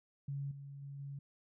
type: tone with level steps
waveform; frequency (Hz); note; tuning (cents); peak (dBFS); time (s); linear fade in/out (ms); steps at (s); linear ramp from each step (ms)
sine; 140; C#3; +18; -37 / -46 / -44 / -42; 0.28-1.19; 5; 0.51 / 0.82 / 0.99; 5
effects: none